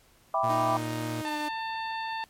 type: chord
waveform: sine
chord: E minor seventh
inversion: none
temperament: equal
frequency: 659.3 / 784 / 987.8 / 1174.7 Hz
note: E5 / G5 / B5 / D6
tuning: 0 / 0 / 0 / 0 cents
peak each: -29 dBFS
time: 0.34-0.77 s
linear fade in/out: 2 ms
type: tone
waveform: sawtooth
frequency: 116.54 Hz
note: A#2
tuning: in tune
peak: -29 dBFS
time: 0.43-1.22 s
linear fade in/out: 10 ms
type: tone with pitch glide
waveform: sawtooth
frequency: 311.1 to 300.7 Hz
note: D#4 to D4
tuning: 0 to +41 cents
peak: -29 dBFS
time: 0.49-1.49 s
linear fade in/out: 10 ms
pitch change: -59 cents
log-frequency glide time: 1.22-1.35 s
type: harmonic tone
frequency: 894 Hz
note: A5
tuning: 27 cents sharp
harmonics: 1 / 2 / 3 / 4 / 5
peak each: -32 / -38 / -42 / -44 / -46 dBFS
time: 1.25-2.24 s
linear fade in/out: 0 ms
effects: pink hiss -61 dBFS RMS until 2.29 s + MP3 64 kbps